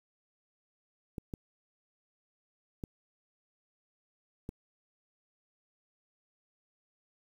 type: clicks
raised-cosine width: 3 ms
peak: -25 dBFS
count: 4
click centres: 1.182 / 1.338 / 2.838 / 4.491 s
effects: 9-bit